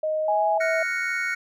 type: tone with pitch glide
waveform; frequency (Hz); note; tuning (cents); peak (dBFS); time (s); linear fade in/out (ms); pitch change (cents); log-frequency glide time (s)
sine; 622.3 to 649.5; D#5 to E5; 0 to -26; -22; 0.03-0.83; 5; +74; 0.22-0.47
type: tone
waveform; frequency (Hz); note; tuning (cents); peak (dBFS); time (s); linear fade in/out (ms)
sine; 830.6; G#5; 0; -21; 0.28-0.58; 5
type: chord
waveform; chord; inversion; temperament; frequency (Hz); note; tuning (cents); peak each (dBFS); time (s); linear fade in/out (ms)
triangle; Gb major seventh; third; equal; 1396.9 / 1480 / 1864.7 / 2217; F6 / Gb6 / Bb6 / Db7; 0 / 0 / 0 / 0; -30 / -28 / -29 / -26; 0.6-1.35; 10
effects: none